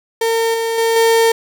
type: tone with level steps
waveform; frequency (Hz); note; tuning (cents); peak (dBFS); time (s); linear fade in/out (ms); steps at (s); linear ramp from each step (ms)
35% pulse; 455.4; A#4; -40; -12 / -15 / -11 / -8; 0.21-1.32; 5; 0.54 / 0.78 / 0.96; 2
effects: none